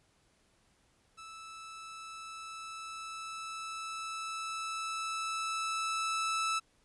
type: tone with level ramp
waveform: sawtooth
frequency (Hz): 1314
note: E6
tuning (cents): -6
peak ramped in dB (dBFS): -43 to -26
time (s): 1.17-6.6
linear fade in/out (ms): 20
effects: pink hiss -70 dBFS RMS until 6.84 s + resampled to 24000 Hz